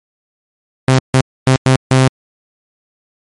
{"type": "tone bursts at uneven times", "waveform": "sawtooth", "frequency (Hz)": 130.81, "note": "C3", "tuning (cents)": 0, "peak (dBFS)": -3, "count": 5, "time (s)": [[0.88, 0.99], [1.14, 1.21], [1.47, 1.56], [1.66, 1.76], [1.91, 2.08]], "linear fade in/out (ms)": 2, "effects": ["MP3 48 kbps"]}